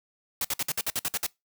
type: noise bursts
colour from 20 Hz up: white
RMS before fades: -28 dBFS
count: 10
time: 0.41-1.265 s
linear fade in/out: 2 ms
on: 36 ms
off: 55 ms
effects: noise-tail reverb RT60 0.2 s tail -24 dB re dry